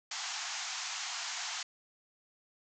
white band-pass noise, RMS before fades -39 dBFS, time 0.11-1.63 s, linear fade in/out 5 ms, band 690 to 7300 Hz, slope 96 dB/octave, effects none

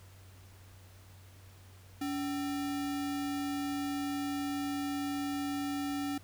sine tone with sample-and-hold, 284.1 Hz, C#4, 43 cents sharp, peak -32 dBFS, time 2.01-6.18 s, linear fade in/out 5 ms, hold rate 1050 Hz, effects added 94 Hz sine -53 dBFS peak until 6.23 s + pink hiss -60 dBFS RMS until 6.23 s

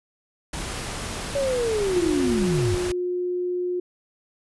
pink noise, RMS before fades -31 dBFS, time 0.53-2.92 s, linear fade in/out 5 ms
sine linear sweep, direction down, 569 to 86.7 Hz, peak -21 dBFS, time 1.35-2.75 s, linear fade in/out 5 ms
sine tone, 358.4 Hz, F4, 45 cents sharp, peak -23 dBFS, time 1.96-3.8 s, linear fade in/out 5 ms
effects resampled to 24000 Hz

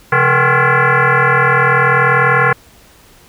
sine tone with frequency modulation, 174.61 Hz, F3, in tune, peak -8 dBFS, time 0.12-2.53 s, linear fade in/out 5 ms, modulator 309 Hz, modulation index 5.8, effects pink hiss -45 dBFS RMS until 3.28 s

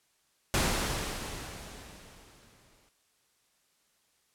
pink noise with exponential decay, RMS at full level -26 dBFS, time 0.54-2.89 s, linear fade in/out 0 ms, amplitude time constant 510 ms, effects white hiss -71 dBFS RMS until 4.34 s + low-pass 11000 Hz 12 dB/octave

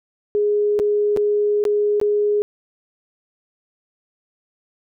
sine tone with dropouts, 415.3 Hz, G#4, in tune, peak -15 dBFS, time 0.35-2.42 s, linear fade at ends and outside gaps 0 ms, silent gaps 0.791-0.798 / 1.164-1.172 / 1.64-1.652 / 2-2.014 s, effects none

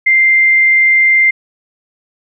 sine tone, 2093 Hz, C7, in tune, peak -6 dBFS, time 0.06-1.31 s, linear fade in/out 10 ms, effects none

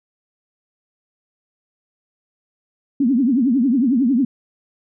sine tone with vibrato, 254 Hz, B3, 49 cents sharp, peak -13 dBFS, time 3-4.25 s, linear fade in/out 5 ms, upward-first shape triangle, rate 11 Hz, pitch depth 260 cents each way, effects none

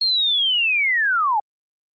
sine linear sweep, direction down, 4296 to 794 Hz, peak -16 dBFS, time 0.01-1.4 s, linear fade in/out 5 ms, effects Opus 24 kbps

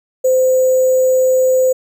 sine tone with sample-and-hold, 516 Hz, C5, 24 cents flat, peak -9 dBFS, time 0.24-1.73 s, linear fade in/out 10 ms, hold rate 7350 Hz, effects none

